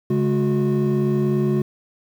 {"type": "tone cluster", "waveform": "triangle", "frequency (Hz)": [140.4, 209.7, 364.1], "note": ["C#3", "G#3", "F#4"], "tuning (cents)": [22, 17, -28], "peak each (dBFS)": -19, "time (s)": [0.1, 1.62], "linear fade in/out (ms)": 5, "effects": ["tanh soft clip ceiling -7 dBFS", "8-bit"]}